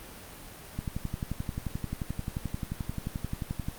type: click train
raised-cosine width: 5 ms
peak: -19 dBFS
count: 34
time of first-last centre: 0.79-3.685 s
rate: 11.4 Hz
effects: pink hiss -46 dBFS RMS until 3.78 s + Opus 32 kbps